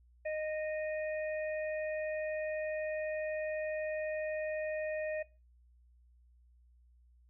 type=harmonic tone; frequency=618 Hz; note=D#5; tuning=12 cents flat; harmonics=1 / 3 / 4; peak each=-34 / -44 / -46 dBFS; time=0.25-5.23 s; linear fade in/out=10 ms; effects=noise-tail reverb RT60 0.3 s tail -21 dB re dry + added 60 Hz sine -61 dBFS peak until 7.29 s